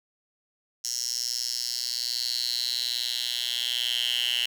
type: tone with high-pass filter sweep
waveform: 10% pulse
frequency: 121.2 Hz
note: B2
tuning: 32 cents flat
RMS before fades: -29 dBFS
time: 0.84-4.46 s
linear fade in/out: 5 ms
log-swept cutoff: 5800 to 2900 Hz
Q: 6.4
effects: none